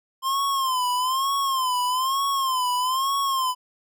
square tone with vibrato, 1046.5 Hz, C6, in tune, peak -22 dBFS, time 0.22-3.55 s, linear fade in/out 50 ms, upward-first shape sine, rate 1.1 Hz, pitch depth 100 cents each way, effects none

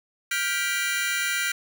sawtooth chord, G dominant seventh, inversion third, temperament just, 1411.2 / 1568 / 1960 / 2352 Hz, F6 / G6 / B6 / D7, +18 / 0 / -14 / +2 cents, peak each -26 dBFS, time 0.31-1.52 s, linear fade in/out 5 ms, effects none

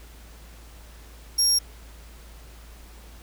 30% pulse tone, 5580 Hz, F8, 2 cents flat, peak -14 dBFS, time 1.38-1.59 s, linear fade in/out 10 ms, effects added 56 Hz sine -44 dBFS peak until 3.22 s + pink hiss -51 dBFS RMS until 3.22 s

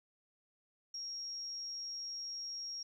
sine tone, 5588 Hz, F8, in tune, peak -40 dBFS, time 0.94-2.83 s, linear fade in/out 5 ms, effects 12-bit

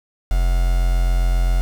triangle tone with quantisation, 43.75 Hz, F1, 4 cents sharp, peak -12 dBFS, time 0.31-1.61 s, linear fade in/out 0 ms, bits 5, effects none

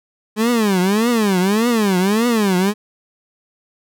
30% pulse tone with vibrato, 209 Hz, G#3, 11 cents sharp, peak -11 dBFS, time 0.36-2.74 s, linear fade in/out 50 ms, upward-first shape triangle, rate 1.7 Hz, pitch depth 290 cents each way, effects none

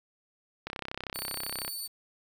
click train, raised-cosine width 0.3 ms, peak -19 dBFS, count 34, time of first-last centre 0.67-1.679 s, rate 32.7 Hz
15% pulse tone, 4504 Hz, C#8, 27 cents sharp, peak -29 dBFS, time 1.14-1.88 s, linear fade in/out 20 ms
effects 9-bit

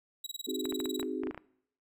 sawtooth tone bursts, 3861 Hz, B7, 40 cents flat, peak -33 dBFS, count 16, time 0.24-1.016 s, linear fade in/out 5 ms, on 26 ms, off 24 ms
sine chord, Ab dominant seventh, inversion first, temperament equal, 261.6 / 311.1 / 370 / 415.3 Hz, C4 / Eb4 / Gb4 / Ab4, 0 / 0 / 0 / 0 cents, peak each -37 / -39 / -37 / -39 dBFS, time 0.47-1.31 s, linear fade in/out 10 ms
clicks, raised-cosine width 0.5 ms, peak -27 dBFS, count 11, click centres 0.655 / 0.724 / 0.802 / 0.857 / 0.997 / 1.029 / 1.235 / 1.271 / 1.31 / 1.346 / 1.377 s
effects noise-tail reverb RT60 0.7 s tail -22 dB re dry

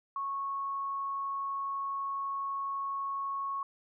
sine tone, 1102 Hz, C#6, 11 cents flat, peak -32 dBFS, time 0.16-3.63 s, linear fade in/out 2 ms, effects none

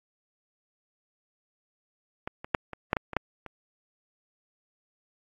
clicks, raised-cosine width 0.5 ms, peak -18 / -23 / -6 / -22 / -6 / -11 / -21 / -8 / -25 dBFS, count 9, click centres 2.275 / 2.445 / 2.548 / 2.733 / 2.931 / 2.968 / 3.133 / 3.167 / 3.463 s, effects AAC 48 kbps

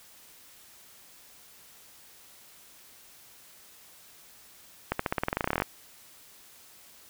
accelerating click train, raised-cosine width 0.5 ms, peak -11 dBFS, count 18, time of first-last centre 4.92-5.621 s, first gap 74 ms, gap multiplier 0.92, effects white hiss -54 dBFS RMS until 7.09 s

